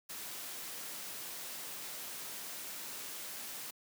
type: noise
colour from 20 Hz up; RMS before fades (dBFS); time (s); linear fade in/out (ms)
white; -44; 0.09-3.71; 10
effects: high-pass 150 Hz 12 dB/octave